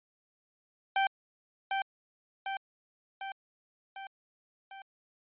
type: tone with echo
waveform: sawtooth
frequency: 780 Hz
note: G5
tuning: 9 cents flat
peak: -21 dBFS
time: 0.96-1.07 s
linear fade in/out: 2 ms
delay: 750 ms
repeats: 5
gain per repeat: -4 dB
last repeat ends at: 4.82 s
effects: resampled to 8000 Hz